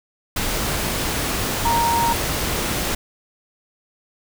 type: tone in noise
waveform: sine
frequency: 932.3 Hz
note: A#5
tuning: in tune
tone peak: -17 dBFS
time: 1.65-2.13 s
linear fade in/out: 5 ms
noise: pink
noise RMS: -23 dBFS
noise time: 0.36-2.95 s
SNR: +3 dB
effects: none